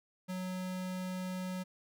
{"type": "tone", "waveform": "square", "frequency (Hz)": 184.4, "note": "F#3", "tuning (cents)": -6, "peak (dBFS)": -37, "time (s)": [0.28, 1.64], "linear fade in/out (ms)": 20, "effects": []}